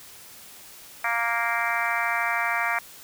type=harmonic tone; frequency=233.1 Hz; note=A#3; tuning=in tune; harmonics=3 / 4 / 5 / 6 / 7 / 8 / 9 / 10; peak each=-31 / -31 / -31 / -31 / -31 / -31 / -31 / -31 dBFS; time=1.04-2.79 s; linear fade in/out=5 ms; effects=white hiss -46 dBFS RMS until 3.03 s